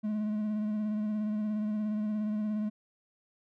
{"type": "tone with vibrato", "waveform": "triangle", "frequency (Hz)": 212.3, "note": "G#3", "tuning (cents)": 38, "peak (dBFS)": -27, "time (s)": [0.03, 2.7], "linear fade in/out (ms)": 20, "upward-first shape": "sine", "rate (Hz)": 17, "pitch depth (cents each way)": 27, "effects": []}